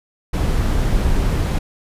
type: noise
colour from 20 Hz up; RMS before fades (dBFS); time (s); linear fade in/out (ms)
brown; -17; 0.33-1.59; 10
effects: resampled to 32000 Hz